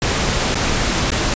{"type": "noise with dropouts", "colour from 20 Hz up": "pink", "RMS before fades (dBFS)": -18, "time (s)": [0.02, 1.34], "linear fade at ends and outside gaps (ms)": 1, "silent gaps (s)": [[0.545, 0.554], [1.105, 1.118]], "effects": ["resampled to 16000 Hz"]}